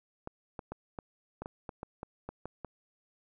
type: clicks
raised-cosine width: 1 ms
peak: -25 dBFS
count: 12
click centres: 0.274 / 0.592 / 0.72 / 0.988 / 1.42 / 1.459 / 1.692 / 1.831 / 2.031 / 2.29 / 2.456 / 2.647 s
effects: none